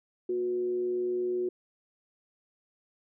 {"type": "tone with frequency modulation", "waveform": "sine", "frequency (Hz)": 363.4, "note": "F#4", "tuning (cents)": -31, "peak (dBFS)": -27, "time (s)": [0.29, 1.49], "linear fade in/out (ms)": 5, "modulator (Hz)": 128, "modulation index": 0.26, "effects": []}